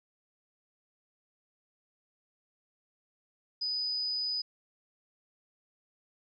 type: tone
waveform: sine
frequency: 4981 Hz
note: D#8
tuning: 1 cent sharp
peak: -30 dBFS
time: 3.61-4.42 s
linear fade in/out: 10 ms
effects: none